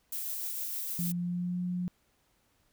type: noise with tremolo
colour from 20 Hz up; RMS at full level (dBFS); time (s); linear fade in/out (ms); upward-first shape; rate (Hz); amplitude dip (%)
violet; -35; 0.12-1.12; 5; triangle; 6.6; 25
type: tone with pitch glide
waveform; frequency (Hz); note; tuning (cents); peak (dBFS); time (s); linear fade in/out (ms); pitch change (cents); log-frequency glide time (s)
sine; 174.61 to 178.9; F3 to F3; 0 to +42; -30; 0.99-1.88; 0; +42; 1.14-1.6
effects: pink hiss -71 dBFS RMS until 2.72 s